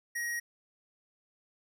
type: tone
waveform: square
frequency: 1890 Hz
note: A#6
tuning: 23 cents sharp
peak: -33 dBFS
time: 0.15-0.4 s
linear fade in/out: 10 ms
effects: none